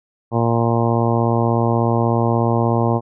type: harmonic tone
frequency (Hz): 116.54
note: A#2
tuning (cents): 0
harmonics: 1 / 2 / 3 / 4 / 5 / 6 / 7 / 8 / 9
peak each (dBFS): -18 / -21 / -23 / -24 / -25 / -26 / -26 / -27 / -28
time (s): 0.31-3.01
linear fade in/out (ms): 50
effects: none